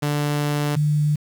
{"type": "tone pair in turn", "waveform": ["sawtooth", "sine"], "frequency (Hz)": [146.83, 149.31], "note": ["D3", "D3"], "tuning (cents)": [0, 29], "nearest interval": "unison", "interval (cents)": 29, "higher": "second", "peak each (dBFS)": -16, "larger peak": "neither", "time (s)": [[0.02, 0.76], [0.76, 1.16]], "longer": "first", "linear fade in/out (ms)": 10, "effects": ["7-bit"]}